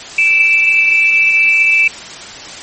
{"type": "tone pair together", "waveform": "sine", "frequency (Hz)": [2333, 2637], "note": ["D7", "E7"], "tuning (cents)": [-12, 0], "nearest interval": "major second", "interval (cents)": 212, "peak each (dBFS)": -10, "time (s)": [0.18, 1.88], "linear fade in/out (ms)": 5, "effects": ["white hiss -29 dBFS RMS until 2.62 s", "MP3 32 kbps"]}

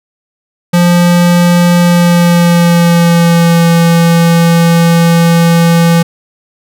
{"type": "tone with pitch glide", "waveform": "square", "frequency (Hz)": [174.61, 168.37], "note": ["F3", "E3"], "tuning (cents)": [0, 37], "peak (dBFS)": -5, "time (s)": [0.73, 6.03], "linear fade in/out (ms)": 10, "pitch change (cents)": -63, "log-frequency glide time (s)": [1.79, 3.68], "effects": []}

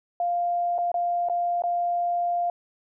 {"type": "tone with dropouts", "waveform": "sine", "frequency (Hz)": 698.5, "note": "F5", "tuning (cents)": 0, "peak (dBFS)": -22, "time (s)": [0.2, 2.5], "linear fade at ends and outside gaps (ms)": 2, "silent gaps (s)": [[0.781, 0.786], [0.917, 0.942], [1.287, 1.297], [1.621, 1.637]], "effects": []}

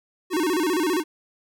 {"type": "tone with vibrato", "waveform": "square", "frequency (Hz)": 335.8, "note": "E4", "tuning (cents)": 32, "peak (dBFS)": -21, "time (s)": [0.3, 1.04], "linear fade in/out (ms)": 50, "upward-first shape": "square", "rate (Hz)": 15, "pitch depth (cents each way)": 160, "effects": []}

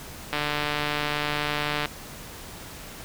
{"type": "click train", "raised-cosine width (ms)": 0.3, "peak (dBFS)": -10, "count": 227, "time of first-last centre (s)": [0.33, 1.857], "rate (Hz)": 148, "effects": ["pink hiss -41 dBFS RMS until 3.04 s"]}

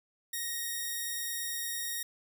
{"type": "tone", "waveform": "5% pulse", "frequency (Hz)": 1869, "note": "A#6", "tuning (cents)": 4, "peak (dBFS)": -23, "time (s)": [0.33, 2.03], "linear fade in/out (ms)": 5, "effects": []}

